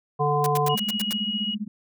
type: harmonic tone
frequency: 146.83 Hz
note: D3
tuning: in tune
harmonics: 1 / 3 / 5 / 7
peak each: -25 / -25 / -25 / -25 dBFS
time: 0.19-0.76 s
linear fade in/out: 20 ms
type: noise bursts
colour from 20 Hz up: white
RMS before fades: -30 dBFS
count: 7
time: 0.44-1.129 s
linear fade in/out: 2 ms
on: 23 ms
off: 88 ms
type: tone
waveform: sine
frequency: 2898 Hz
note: F#7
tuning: 37 cents flat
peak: -26 dBFS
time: 0.69-1.55 s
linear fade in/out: 10 ms
type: tone with tremolo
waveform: sine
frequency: 210 Hz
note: G#3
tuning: 19 cents sharp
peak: -24 dBFS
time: 0.74-1.68 s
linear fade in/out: 5 ms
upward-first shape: sine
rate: 15 Hz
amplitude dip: 100%
effects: none